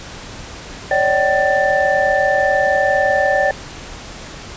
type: tone cluster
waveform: sine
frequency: 556 / 596 / 768 / 1774 Hz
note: C#5 / D5 / G5 / A6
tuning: +5 / +25 / -36 / +14 cents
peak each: -18 dBFS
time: 0.91-3.51 s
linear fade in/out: 2 ms
effects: pink hiss -33 dBFS RMS until 4.56 s + resampled to 16000 Hz